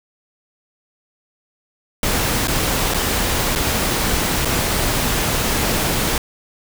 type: noise with dropouts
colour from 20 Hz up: pink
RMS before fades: -19 dBFS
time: 2.03-6.18 s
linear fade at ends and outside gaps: 2 ms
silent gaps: 2.473-2.481 / 2.938-2.943 / 3.552-3.558 / 4.449-4.454 s
effects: none